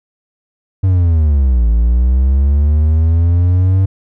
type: linear two-way sweep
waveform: triangle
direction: down then up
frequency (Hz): 96.5 to 55 to 96.5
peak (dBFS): -6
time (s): 0.83-3.86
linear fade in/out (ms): 10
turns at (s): 1.69
effects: none